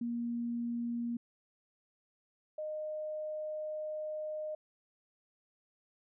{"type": "tone pair in turn", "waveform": "sine", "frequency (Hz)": [236.5, 614.8], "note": ["A#3", "D#5"], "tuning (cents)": [25, -21], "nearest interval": "octave + perfect fourth", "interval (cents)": 1654, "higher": "second", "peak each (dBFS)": [-33, -36], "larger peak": "first", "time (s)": [[0.01, 1.17], [2.58, 4.55]], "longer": "second", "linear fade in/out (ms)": 5, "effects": []}